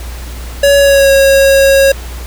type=tone with pitch glide; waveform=square; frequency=563 to 546.3 Hz; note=C#5 to C#5; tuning=+27 to -25 cents; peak=-5 dBFS; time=0.63-1.92 s; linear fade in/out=5 ms; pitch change=-52 cents; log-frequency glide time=0.77-1.12 s; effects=added 60 Hz sine -22 dBFS peak until 2.26 s + pink hiss -31 dBFS RMS until 2.26 s